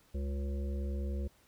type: harmonic tone with a mistuned harmonic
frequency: 69.3 Hz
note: C#2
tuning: in tune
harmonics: 1 / 3 / 5 / 7 / 8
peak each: -33 / -43 / -47 / -50 / -51 dBFS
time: 0.14-1.28 s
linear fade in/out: 10 ms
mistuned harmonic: 5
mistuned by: +40 cents
effects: pink hiss -66 dBFS RMS until 1.47 s